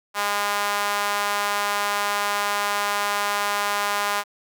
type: tone with high-pass filter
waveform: sawtooth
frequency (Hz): 204.2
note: G#3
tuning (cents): -29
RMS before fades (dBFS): -24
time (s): 0.14-4.24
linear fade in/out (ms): 50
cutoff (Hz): 980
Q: 1.6
effects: none